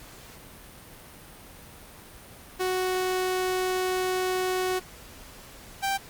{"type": "tone pair in turn", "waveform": "sawtooth", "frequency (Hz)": [370, 784], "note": ["F#4", "G5"], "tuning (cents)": [0, 0], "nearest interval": "octave + minor second", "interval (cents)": 1300, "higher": "second", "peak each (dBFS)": -21, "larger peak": "neither", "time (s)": [[2.59, 4.8], [5.82, 5.98]], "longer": "first", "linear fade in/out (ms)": 20, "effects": ["pink hiss -47 dBFS RMS until 6.09 s", "Opus 48 kbps"]}